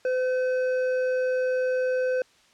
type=tone with hard clipping; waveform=triangle; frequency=510 Hz; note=C5; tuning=44 cents flat; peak=-24 dBFS; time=0.05-2.22 s; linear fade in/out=2 ms; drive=11 dB; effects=white hiss -59 dBFS RMS until 2.53 s + low-pass 6000 Hz 12 dB/octave